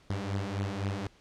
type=beating tone pair; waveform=sawtooth; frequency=97 / 100.9 Hz; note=G2 / G#2; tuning=-18 / -49 cents; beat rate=3.9 Hz; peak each=-30 dBFS; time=0.1-1.07 s; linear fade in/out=0 ms; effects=pink hiss -61 dBFS RMS until 1.2 s + low-pass 6000 Hz 12 dB/octave